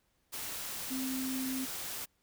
sine tone in noise, 261.6 Hz, C4, in tune, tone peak -34 dBFS, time 0.9-1.66 s, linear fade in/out 20 ms, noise white, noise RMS -40 dBFS, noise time 0.32-2.06 s, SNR +3 dB, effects pink hiss -75 dBFS RMS until 2.22 s

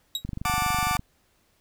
40% pulse tone with exponential decay, 3824 Hz, A#7, 43 cents sharp, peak -21 dBFS, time 0.15-0.24 s, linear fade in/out 2 ms, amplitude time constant 18 ms
click train, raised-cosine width 5 ms, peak -20 dBFS, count 19, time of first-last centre 0.25-0.994 s, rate 24.2 Hz
sawtooth chord, D major, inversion first, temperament just, 734.2 / 881 / 1174.7 Hz, F#5 / A5 / D6, -14 / +2 / 0 cents, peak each -25 / -27 / -22 dBFS, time 0.45-0.97 s, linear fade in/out 2 ms
effects pink hiss -66 dBFS RMS until 1.6 s

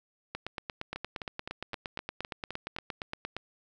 two click trains, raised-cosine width 0.3 ms, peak -21 / -19 dBFS, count 8 / 27, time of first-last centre 0.96-2.764 / 0.35-3.366 s, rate 3.88 / 8.62 Hz, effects none

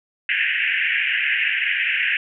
pink band-pass noise, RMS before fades -21 dBFS, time 0.29-2.17 s, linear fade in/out 2 ms, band 1600 to 2900 Hz, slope 96 dB/octave, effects none

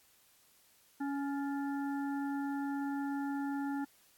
harmonic tone with a mistuned harmonic, 280 Hz, C#4, 18 cents sharp, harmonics 1 / 3 / 5 / 6, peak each -34 / -42 / -48 / -51 dBFS, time 1-3.85 s, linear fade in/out 10 ms, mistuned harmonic 6, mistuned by +71 cents, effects white hiss -66 dBFS RMS until 4.17 s + AAC 64 kbps

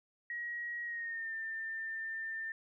sine tone with pitch glide, 1900 to 1794.4 Hz, A#6 to A6, +33 to +34 cents, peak -37 dBFS, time 0.3-2.52 s, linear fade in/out 2 ms, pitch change -99 cents, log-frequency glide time 0.84-1.33 s, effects none

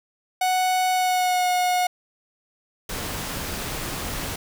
45% pulse tone with pitch glide, 740 to 724.4 Hz, F#5 to F#5, 0 to -37 cents, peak -19 dBFS, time 0.41-1.87 s, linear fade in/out 5 ms, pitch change -37 cents, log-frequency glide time 0.91-1.49 s
pink noise, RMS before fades -30 dBFS, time 2.89-4.36 s, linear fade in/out 5 ms
effects none

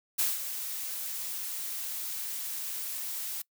blue noise with ADSR envelope, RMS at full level -26 dBFS, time 0.18-3.42 s, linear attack 16 ms, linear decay 180 ms, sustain -10 dB, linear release 6 ms, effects noise-tail reverb RT60 0.1 s tail -23 dB re dry

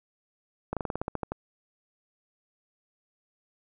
slowing click train, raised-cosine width 1 ms, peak -16 dBFS, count 11, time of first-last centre 0.73-1.32 s, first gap 37 ms, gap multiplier 1.1, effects none

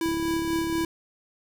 square tone with tremolo, 329.6 Hz, E4, in tune, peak -24 dBFS, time 0.01-0.85 s, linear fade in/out 2 ms, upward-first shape sine, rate 4.1 Hz, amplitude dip 30%
click train, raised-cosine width 3 ms, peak -24 dBFS, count 29, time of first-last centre 0.06-0.838 s, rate 36 Hz
effects none

